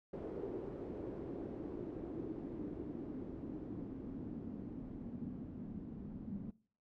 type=noise with low-pass filter sweep; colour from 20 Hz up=white; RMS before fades=-45 dBFS; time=0.13-6.51 s; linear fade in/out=5 ms; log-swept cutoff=410 to 210 Hz; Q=3.3; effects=noise-tail reverb RT60 0.5 s tail -23 dB re dry